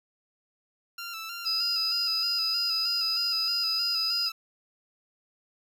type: tone with vibrato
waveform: 15% pulse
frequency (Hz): 1353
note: E6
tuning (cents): +45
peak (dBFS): -29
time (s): 0.98-4.32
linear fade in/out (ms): 5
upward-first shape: square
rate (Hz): 3.2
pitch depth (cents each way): 41
type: tone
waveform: sine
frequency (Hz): 4978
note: D#8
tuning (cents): 0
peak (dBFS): -25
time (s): 1.45-4.3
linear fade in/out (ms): 20
effects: none